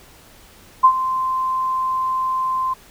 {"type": "tone with ADSR envelope", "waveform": "sine", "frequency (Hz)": 1040, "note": "C6", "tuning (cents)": -11, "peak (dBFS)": -5, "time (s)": [0.83, 2.74], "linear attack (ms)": 17, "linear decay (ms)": 73, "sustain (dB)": -13, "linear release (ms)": 11, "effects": ["pink hiss -47 dBFS RMS until 2.9 s"]}